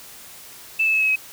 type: tone with pitch steps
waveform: sine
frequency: 2637 / 2614 / 2592 / 2569 / 2547 Hz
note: E7 / E7 / E7 / E7 / D#7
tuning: 0 / -15 / -30 / -45 / +40 cents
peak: -16 dBFS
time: 0.79-1.16 s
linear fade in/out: 10 ms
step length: 74 ms
effects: white hiss -42 dBFS RMS until 1.32 s